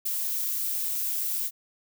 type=noise with ADSR envelope; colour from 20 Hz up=violet; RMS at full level=-27 dBFS; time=0.05-1.51 s; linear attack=13 ms; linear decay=13 ms; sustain=-2 dB; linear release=51 ms; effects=none